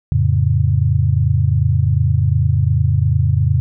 sine chord, F augmented, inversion none, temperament equal, 87.31 / 110 / 138.59 Hz, F2 / A2 / C#3, 0 / 0 / 0 cents, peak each -16 dBFS, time 0.12-3.6 s, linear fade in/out 0 ms, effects none

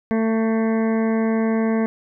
harmonic tone with a mistuned harmonic, 223.3 Hz, A3, 26 cents sharp, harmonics 1 / 2 / 3 / 4 / 5 / 7 / 8 / 9 / 10, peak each -18 / -24 / -29 / -35 / -35 / -38 / -39 / -39 / -43 dBFS, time 0.11-1.86 s, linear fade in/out 0 ms, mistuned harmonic 10, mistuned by -56 cents, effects none

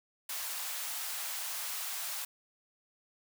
white high-pass noise, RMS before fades -38 dBFS, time 0.29-2.25 s, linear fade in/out 5 ms, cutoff 660 Hz, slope 24 dB/octave, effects none

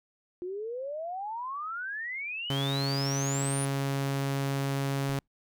sine exponential sweep, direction up, 349.2 to 9840 Hz, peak -33 dBFS, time 0.42-3.65 s, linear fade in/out 0 ms
sawtooth tone, 137.9 Hz, C#3, 9 cents flat, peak -24 dBFS, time 2.5-5.19 s, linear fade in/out 0 ms
brown noise with exponential decay, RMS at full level -41 dBFS, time 5.09-5.28 s, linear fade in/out 5 ms, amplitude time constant 40 ms
effects none

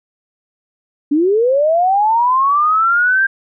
sine linear sweep, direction up, 277.2 to 1600 Hz, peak -10 dBFS, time 1.11-3.27 s, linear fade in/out 10 ms, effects none

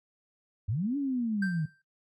sine linear two-way sweep, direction up then down, 87.31 to 289.9 to 147.7 Hz, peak -27 dBFS, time 0.68-1.66 s, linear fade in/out 10 ms, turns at 0.97 s
triangle tone with exponential decay, 1570 Hz, G6, 2 cents sharp, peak -28 dBFS, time 1.42-1.82 s, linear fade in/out 5 ms, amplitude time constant 86 ms
effects noise-tail reverb RT60 0.2 s tail -17 dB re dry

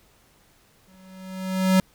square tone with exponential growth, 187.8 Hz, F#3, 26 cents sharp, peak -14 dBFS, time 0.88-1.8 s, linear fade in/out 2 ms, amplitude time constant 200 ms, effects pink hiss -59 dBFS RMS until 1.94 s

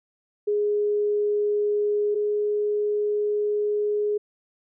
sine tone pair in turn, 415.3 / 417.1 Hz, G#4 / G#4, 0 / +7 cents, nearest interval unison, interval 7 cents, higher second, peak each -20 / -21 dBFS, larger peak first, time 0.47-2.15 / 2.15-4.18 s, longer second, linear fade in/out 10 ms, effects none

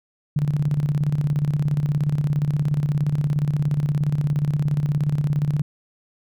sine tone with tremolo, 146.83 Hz, D3, in tune, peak -16 dBFS, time 0.36-5.62 s, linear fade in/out 5 ms, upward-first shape square, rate 17 Hz, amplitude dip 60%, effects none

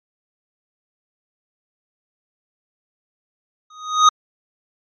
square tone with exponential growth, 1248 Hz, D#6, 5 cents sharp, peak -6 dBFS, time 3.7-4.09 s, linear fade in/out 5 ms, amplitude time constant 84 ms, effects MP3 32 kbps

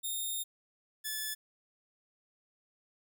5% pulse tone pair in turn, 3670 / 1732 Hz, A#7 / A6, -28 / -28 cents, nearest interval octave + minor second, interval 1300 cents, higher first, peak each -26 / -24 dBFS, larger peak second, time 0.03-0.44 / 1.04-1.35 s, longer first, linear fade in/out 20 ms, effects none

